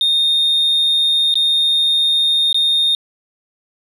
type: tone with dropouts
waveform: sine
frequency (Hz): 3673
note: A#7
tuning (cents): -26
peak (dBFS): -10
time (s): 0.01-2.95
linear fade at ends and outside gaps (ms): 1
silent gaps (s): 1.341-1.355 / 2.528-2.544
effects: tanh soft clip ceiling -10 dBFS